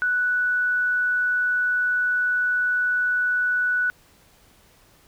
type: tone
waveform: sine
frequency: 1480 Hz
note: F#6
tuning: in tune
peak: -19 dBFS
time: 0.02-3.9 s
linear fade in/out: 0 ms
effects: pink hiss -56 dBFS RMS until 5.07 s